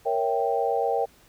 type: chord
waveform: sine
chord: A# diminished seventh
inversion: none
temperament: equal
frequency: 466.2 / 554.4 / 659.3 / 784 Hz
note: A#4 / C#5 / E5 / G5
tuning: 0 / 0 / 0 / 0 cents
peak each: -26 / -29 / -30 / -26 dBFS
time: 0.05-1.06 s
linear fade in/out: 20 ms
effects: pink hiss -57 dBFS RMS until 1.28 s